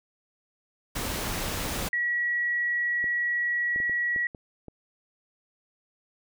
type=noise; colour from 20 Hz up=pink; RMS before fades=-31 dBFS; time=0.95-1.89 s; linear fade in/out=10 ms
type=tone; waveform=sine; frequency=1924 Hz; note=B6; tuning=46 cents flat; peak=-24 dBFS; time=1.93-4.27 s; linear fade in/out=2 ms
type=clicks; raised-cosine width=2 ms; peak=-28 dBFS; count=7; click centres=3.042 / 3.761 / 3.802 / 3.896 / 4.162 / 4.348 / 4.683 s
effects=none